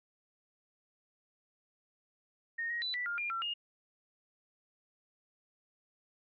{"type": "tone with pitch steps", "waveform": "sine", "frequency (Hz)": [1848, 1886, 3982, 1968, 1407, 2404, 1350, 2846], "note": ["A#6", "A#6", "B7", "B6", "F6", "D7", "E6", "F7"], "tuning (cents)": [-16, 20, 14, -7, 12, 40, 41, 32], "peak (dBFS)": -33, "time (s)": [2.58, 3.54], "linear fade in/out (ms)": 10, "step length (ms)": 120, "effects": ["MP3 32 kbps"]}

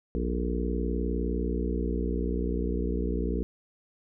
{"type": "harmonic tone with a mistuned harmonic", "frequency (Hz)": 60.2, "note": "B1", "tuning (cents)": -44, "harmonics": [1, 3, 4, 5, 6, 7, 8], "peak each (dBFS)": [-29, -34, -35, -36, -37, -37, -38], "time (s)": [0.15, 3.43], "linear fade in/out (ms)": 0, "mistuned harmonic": 8, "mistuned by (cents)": -77, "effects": []}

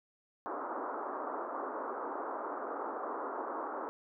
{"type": "band-pass noise", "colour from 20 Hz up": "white", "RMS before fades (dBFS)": -39, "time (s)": [0.46, 3.89], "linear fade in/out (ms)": 0, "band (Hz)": [270, 1300], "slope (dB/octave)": 48, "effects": []}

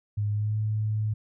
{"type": "tone with pitch glide", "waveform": "sine", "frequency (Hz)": [104, 107.48], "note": ["G#2", "A2"], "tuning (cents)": [3, -40], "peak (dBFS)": -24, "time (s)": [0.17, 1.14], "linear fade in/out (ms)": 10, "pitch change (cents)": 57, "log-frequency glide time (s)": [0.31, 0.56], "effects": []}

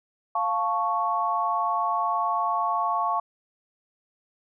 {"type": "chord", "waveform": "sine", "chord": "F augmented", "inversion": "none", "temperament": "equal", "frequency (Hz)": [698.5, 880, 1108.7], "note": ["F5", "A5", "C#6"], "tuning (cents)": [0, 0, 0], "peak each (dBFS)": [-28, -28, -25], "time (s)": [0.35, 3.2], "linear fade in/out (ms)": 5, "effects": []}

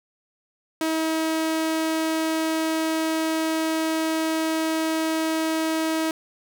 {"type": "tone", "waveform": "sawtooth", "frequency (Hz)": 320, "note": "D#4", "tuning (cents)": 49, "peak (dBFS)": -18, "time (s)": [0.81, 6.11], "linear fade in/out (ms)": 2, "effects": []}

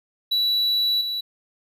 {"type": "tone with level steps", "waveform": "triangle", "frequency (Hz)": 3935, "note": "B7", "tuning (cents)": -7, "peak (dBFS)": [-17, -23], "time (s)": [0.31, 1.21], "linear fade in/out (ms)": 10, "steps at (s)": 1.01, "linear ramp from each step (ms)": 2, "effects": []}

